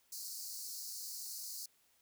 pink high-pass noise, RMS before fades -45 dBFS, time 0.12-1.66 s, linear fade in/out 5 ms, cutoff 4300 Hz, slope 96 dB/octave, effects white hiss -72 dBFS RMS until 2.01 s

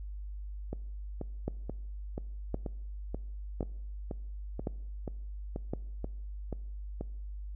two click trains, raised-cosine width 2 ms, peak -19 / -23 dBFS, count 5 / 14, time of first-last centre 1.48-5.735 / 0.73-7.01 s, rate 0.94 / 2.07 Hz, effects noise-tail reverb RT60 0.9 s tail -22 dB re dry + added 50 Hz sine -38 dBFS peak until 7.55 s

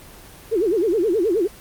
sine tone with vibrato, 392 Hz, G4, in tune, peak -16 dBFS, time 0.51-1.48 s, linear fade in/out 20 ms, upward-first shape sine, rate 9.5 Hz, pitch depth 280 cents each way, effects pink hiss -43 dBFS RMS until 1.6 s + Opus 24 kbps

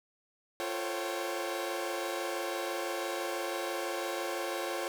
sawtooth tone cluster, 346.9 / 444.9 / 525 / 551 / 771 Hz, F4 / A4 / C5 / C#5 / G5, -12 / +19 / +6 / -11 / -29 cents, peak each -34 / -38 / -39 / -34 / -37 dBFS, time 0.6-4.88 s, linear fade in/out 0 ms, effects none

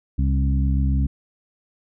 harmonic tone with a mistuned harmonic, 67.7 Hz, C#2, 40 cents flat, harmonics 1 / 2 / 3 / 4, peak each -18 / -24 / -28 / -30 dBFS, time 0.18-1.07 s, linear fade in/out 10 ms, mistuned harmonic 3, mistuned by -15 cents, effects none

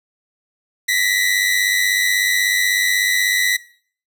sawtooth tone pair together, 1914.7 / 2011 Hz, A#6 / B6, +46 / +31 cents, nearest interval minor second, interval 85 cents, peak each -15 dBFS, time 0.88-3.57 s, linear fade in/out 10 ms, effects noise-tail reverb RT60 0.5 s tail -20 dB re dry

